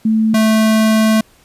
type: tone pair in turn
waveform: sine / square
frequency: 220 / 219 Hz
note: A3 / A3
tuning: 0 / -8 cents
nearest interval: unison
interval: 8 cents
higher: first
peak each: -10 / -10 dBFS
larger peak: neither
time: 0.05-0.34 / 0.34-1.21 s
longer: second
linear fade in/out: 5 ms
effects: pink hiss -50 dBFS RMS until 1.44 s + resampled to 32000 Hz

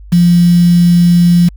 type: tone with quantisation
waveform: sine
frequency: 173.9 Hz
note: F3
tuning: 7 cents flat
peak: -4 dBFS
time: 0.12-1.49 s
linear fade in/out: 10 ms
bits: 4
effects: added 50 Hz sine -30 dBFS peak until 1.56 s

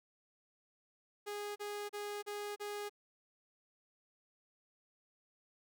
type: tone bursts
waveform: sawtooth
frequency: 412.6 Hz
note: G#4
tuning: 11 cents flat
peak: -36 dBFS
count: 5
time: 1.26-2.896 s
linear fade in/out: 20 ms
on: 300 ms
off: 34 ms
effects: none

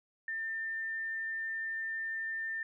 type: tone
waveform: sine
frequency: 1797 Hz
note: A6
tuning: 36 cents sharp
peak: -34 dBFS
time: 0.28-2.63 s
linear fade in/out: 2 ms
effects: none

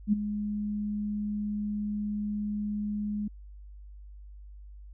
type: tone with ADSR envelope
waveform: sine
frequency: 208.4 Hz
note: G#3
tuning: 6 cents sharp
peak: -18 dBFS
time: 0.07-3.28 s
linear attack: 57 ms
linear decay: 14 ms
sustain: -11 dB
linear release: 6 ms
effects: added 50 Hz sine -44 dBFS peak until 4.93 s

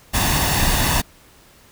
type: noise with comb filter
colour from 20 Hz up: pink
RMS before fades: -18 dBFS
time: 0.13-1.02 s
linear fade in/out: 20 ms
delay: 1.1 ms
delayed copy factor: +0.55
effects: pink hiss -50 dBFS RMS until 1.71 s

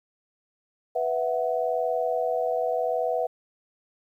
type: chord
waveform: sine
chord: B suspended fourth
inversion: none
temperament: equal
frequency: 493.9 / 659.3 / 740 Hz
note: B4 / E5 / F#5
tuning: 0 / 0 / 0 cents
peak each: -27 / -27 / -29 dBFS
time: 0.95-3.27 s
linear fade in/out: 10 ms
effects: 10-bit

